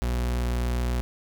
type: tone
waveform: 40% pulse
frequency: 60.5 Hz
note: B1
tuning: 35 cents flat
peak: -23 dBFS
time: 0.02-1.01 s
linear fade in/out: 0 ms
effects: none